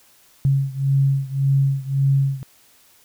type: beating tone pair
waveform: sine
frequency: 136.5 / 138.3 Hz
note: C#3 / C#3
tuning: -26 / -4 cents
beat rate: 1.8 Hz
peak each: -18 / -20 dBFS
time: 0.45-2.43 s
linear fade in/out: 0 ms
effects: white hiss -54 dBFS RMS until 3.04 s

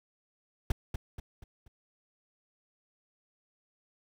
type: noise with echo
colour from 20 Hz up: brown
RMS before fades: -26 dBFS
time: 0.7-0.72 s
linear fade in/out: 5 ms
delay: 240 ms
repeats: 4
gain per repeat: -7 dB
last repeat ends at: 1.68 s
effects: none

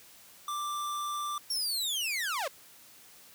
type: tone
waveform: square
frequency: 1179 Hz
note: D6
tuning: 6 cents sharp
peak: -33 dBFS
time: 0.48-1.38 s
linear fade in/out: 2 ms
type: linear sweep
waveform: sawtooth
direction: down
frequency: 5588 to 493.9 Hz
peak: -27 dBFS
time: 1.5-2.48 s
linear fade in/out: 5 ms
effects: white hiss -55 dBFS RMS until 3.34 s + high-pass 60 Hz 12 dB/octave

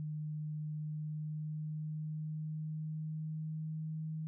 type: tone with pitch glide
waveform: sine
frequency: 152.5 to 157.24 Hz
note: D#3 to D#3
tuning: -34 to +19 cents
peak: -37 dBFS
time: 0-4.27 s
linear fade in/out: 0 ms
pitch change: +53 cents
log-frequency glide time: 0.7-3.99 s
effects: none

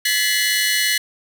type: tone cluster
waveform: sawtooth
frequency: 1714 / 1952 / 2050 / 2963 / 4303 Hz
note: A6 / B6 / C7 / F#7 / C8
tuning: -46 / -21 / -36 / +2 / +48 cents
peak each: -20 dBFS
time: 0.05-0.98 s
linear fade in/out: 5 ms
effects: none

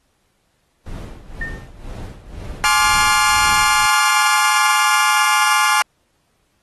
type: noise with tremolo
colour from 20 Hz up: brown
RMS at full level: -29 dBFS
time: 0.86-3.86 s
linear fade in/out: 5 ms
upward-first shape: sine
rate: 2 Hz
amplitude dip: 75%
type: tone with exponential decay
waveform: sine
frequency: 1819 Hz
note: A#6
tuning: 43 cents flat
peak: -20 dBFS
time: 1.41-1.68 s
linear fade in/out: 5 ms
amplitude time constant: 58 ms
type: chord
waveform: 30% pulse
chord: D half-diminished seventh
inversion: second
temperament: just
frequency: 845.8 / 1057.2 / 1174.7 / 1409.6 Hz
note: Ab5 / C6 / D6 / F6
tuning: +31 / +18 / 0 / +16 cents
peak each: -16 dBFS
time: 2.64-5.82 s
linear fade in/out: 0 ms
effects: pink hiss -65 dBFS RMS until 6.62 s + AAC 32 kbps

